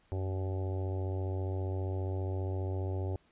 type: harmonic tone with a mistuned harmonic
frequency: 94.9 Hz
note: F#2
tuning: 44 cents sharp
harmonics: 1 / 3 / 4 / 5 / 6 / 7 / 8 / 9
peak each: -32 / -45 / -41 / -48 / -47 / -51 / -51 / -53 dBFS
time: 0.12-3.16 s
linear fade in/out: 0 ms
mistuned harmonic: 1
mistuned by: -55 cents
effects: pink hiss -68 dBFS RMS until 3.31 s + resampled to 8000 Hz